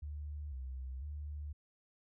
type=tone with vibrato; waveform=sine; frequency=69.3 Hz; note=C#2; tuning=in tune; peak=-40 dBFS; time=0.02-1.53 s; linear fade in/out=10 ms; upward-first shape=square; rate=1 Hz; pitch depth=110 cents each way; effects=none